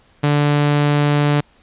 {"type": "tone", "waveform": "sawtooth", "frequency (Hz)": 146.2, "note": "D3", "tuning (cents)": -7, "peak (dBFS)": -9, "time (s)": [0.23, 1.41], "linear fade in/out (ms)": 10, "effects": ["pink hiss -54 dBFS RMS until 1.62 s", "resampled to 8000 Hz"]}